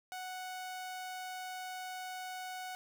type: tone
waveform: sawtooth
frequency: 740 Hz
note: F#5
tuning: in tune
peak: -37 dBFS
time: 0.12-2.75 s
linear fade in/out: 0 ms
effects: none